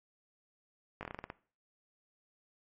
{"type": "slowing click train", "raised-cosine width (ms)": 0.5, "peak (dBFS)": -25, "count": 9, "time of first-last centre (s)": [1.01, 1.301], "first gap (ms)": 19, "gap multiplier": 1.18, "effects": ["noise-tail reverb RT60 0.4 s tail -18 dB re dry", "MP3 32 kbps"]}